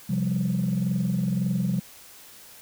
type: chord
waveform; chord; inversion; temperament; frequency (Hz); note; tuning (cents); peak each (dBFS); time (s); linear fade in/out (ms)
sine; C suspended fourth; none; just; 130.81 / 174.42 / 196.22; C3 / F3 / G3; 0 / -2 / +2; -27 / -25 / -25; 0.09-1.8; 10
effects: tanh soft clip ceiling -17 dBFS + white hiss -48 dBFS RMS until 2.61 s